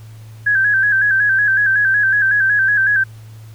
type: tone with vibrato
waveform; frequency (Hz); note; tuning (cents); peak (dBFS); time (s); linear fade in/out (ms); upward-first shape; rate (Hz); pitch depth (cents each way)
sine; 1614; G#6; -50; -11; 0.46-3.04; 10; square; 5.4; 59
effects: added 110 Hz sine -34 dBFS peak until 3.54 s + pink hiss -49 dBFS RMS until 3.54 s